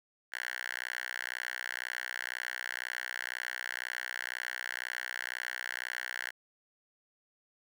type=tone with high-pass filter; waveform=5% pulse; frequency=62 Hz; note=B1; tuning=7 cents sharp; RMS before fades=-39 dBFS; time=0.32-6.31 s; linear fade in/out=10 ms; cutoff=1600 Hz; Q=3.9; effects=none